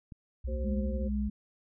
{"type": "click", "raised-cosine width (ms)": 5, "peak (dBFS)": -32, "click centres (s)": 0.122}
{"type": "tone", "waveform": "sine", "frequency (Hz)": 63, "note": "B1", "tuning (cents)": 35, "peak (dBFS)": -31, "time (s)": [0.44, 1.29], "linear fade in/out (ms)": 10}
{"type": "harmonic tone", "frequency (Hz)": 75.2, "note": "D2", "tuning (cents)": 42, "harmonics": [1, 3, 5, 7], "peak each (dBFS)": [-41, -42, -45, -39], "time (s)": [0.47, 1.09], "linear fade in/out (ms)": 20}
{"type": "tone with tremolo", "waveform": "sine", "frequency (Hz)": 207.7, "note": "G#3", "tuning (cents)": 0, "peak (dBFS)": -30, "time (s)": [0.64, 1.3], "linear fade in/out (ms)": 5, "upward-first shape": "sine", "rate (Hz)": 2.3, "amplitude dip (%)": 60}
{"effects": []}